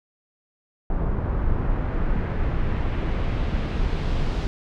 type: noise with low-pass filter sweep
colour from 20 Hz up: brown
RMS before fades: -23 dBFS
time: 0.9-4.47 s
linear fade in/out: 0 ms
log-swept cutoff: 1100 to 4800 Hz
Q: 1.1
effects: none